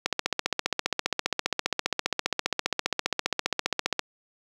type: click train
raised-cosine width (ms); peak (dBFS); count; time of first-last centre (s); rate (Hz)
0.2; -6; 60; 0.06-3.993; 15
effects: high-pass 200 Hz 12 dB/octave + 7-bit